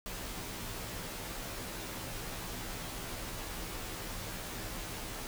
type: noise with comb filter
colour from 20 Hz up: pink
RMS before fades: -41 dBFS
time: 0.06-5.27 s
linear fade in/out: 0 ms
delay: 14 ms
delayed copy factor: -0.9
effects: none